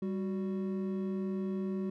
triangle tone pair together, 196 / 370 Hz, G3 / F#4, 0 / 0 cents, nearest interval major seventh, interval 1100 cents, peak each -31 / -36 dBFS, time 0.02-1.9 s, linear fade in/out 5 ms, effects none

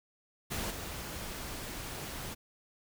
pink noise with level steps, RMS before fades -36 / -41 dBFS, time 0.5-2.35 s, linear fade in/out 20 ms, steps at 0.7 s, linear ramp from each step 10 ms, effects none

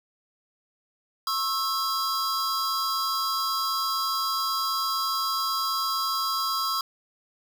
square tone cluster, 1087 / 1316 / 4864 Hz, C#6 / E6 / D#8, -34 / -3 / -40 cents, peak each -30 dBFS, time 1.27-6.81 s, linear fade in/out 2 ms, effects none

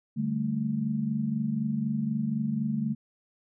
sine chord, D suspended fourth, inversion none, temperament equal, 146.83 / 196 / 220 Hz, D3 / G3 / A3, 0 / 0 / 0 cents, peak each -32 / -33 / -28 dBFS, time 0.16-2.95 s, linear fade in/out 20 ms, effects none

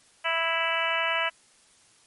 harmonic tone, 329.6 Hz, E4, in tune, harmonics 2 / 3 / 4 / 5 / 6 / 7 / 8 / 9, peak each -32 / -32 / -32 / -32 / -32 / -32 / -32 / -32 dBFS, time 0.24-1.3 s, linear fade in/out 20 ms, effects white hiss -59 dBFS RMS until 2.06 s + MP3 48 kbps

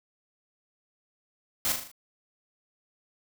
white noise with echo, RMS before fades -27 dBFS, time 1.65-1.72 s, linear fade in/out 0 ms, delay 39 ms, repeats 5, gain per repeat -5 dB, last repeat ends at 1.915 s, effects none

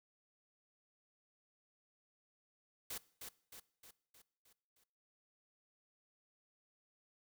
white noise with echo, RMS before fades -44 dBFS, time 2.9-2.98 s, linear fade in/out 5 ms, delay 310 ms, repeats 6, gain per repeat -5 dB, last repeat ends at 4.84 s, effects noise-tail reverb RT60 0.6 s tail -20 dB re dry

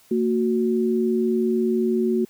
sine tone pair together, 228.5 / 368.3 Hz, A#3 / F#4, -34 / -8 cents, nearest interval minor sixth, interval 826 cents, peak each -21 dBFS, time 0.11-2.25 s, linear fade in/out 5 ms, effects white hiss -55 dBFS RMS until 2.29 s

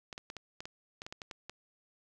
clicks, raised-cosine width 0.2 ms, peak -25 dBFS, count 12, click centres 0.128 / 0.179 / 0.301 / 0.367 / 0.605 / 0.655 / 1.019 / 1.065 / 1.125 / 1.218 / 1.312 / 1.496 s, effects none

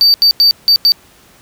triangle tone bursts at uneven times, 4615 Hz, D8, 31 cents flat, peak -4 dBFS, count 5, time 0.01-0.14 / 0.22-0.31 / 0.4-0.51 / 0.68-0.76 / 0.85-0.92 s, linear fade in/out 0 ms, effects pink hiss -45 dBFS RMS until 1.41 s + high-pass 60 Hz 12 dB/octave

